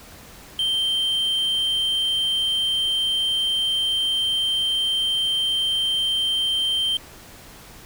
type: tone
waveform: triangle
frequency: 3135 Hz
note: G7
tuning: 1 cent flat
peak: -18 dBFS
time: 0.59-6.97 s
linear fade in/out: 2 ms
effects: pink hiss -44 dBFS RMS until 7.85 s